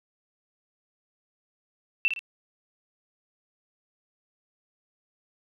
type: tone with echo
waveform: sine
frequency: 2678 Hz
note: E7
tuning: 27 cents sharp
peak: -19 dBFS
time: 2.05-2.08 s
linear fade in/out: 0 ms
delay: 56 ms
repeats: 2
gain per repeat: -7 dB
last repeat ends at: 2.192 s
effects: none